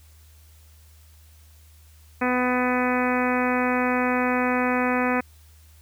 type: harmonic tone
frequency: 250 Hz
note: B3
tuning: 21 cents sharp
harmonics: 1 / 2 / 3 / 4 / 5 / 6 / 7 / 8 / 9 / 10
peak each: -24 / -27 / -29 / -30 / -31 / -32 / -32 / -33 / -34 / -34 dBFS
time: 2.21-5.21 s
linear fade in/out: 10 ms
effects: added 77 Hz sine -49 dBFS peak until 5.81 s + white hiss -58 dBFS RMS until 5.81 s